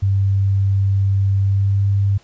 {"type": "tone with pitch glide", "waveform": "sine", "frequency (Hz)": [98, 99.37], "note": ["G2", "G2"], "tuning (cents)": [0, 24], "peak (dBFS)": -13, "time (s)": [0.02, 2.18], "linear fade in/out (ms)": 10, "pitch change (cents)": 24, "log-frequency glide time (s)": [1.4, 1.86], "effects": ["pink hiss -52 dBFS RMS until 2.23 s", "resampled to 16000 Hz"]}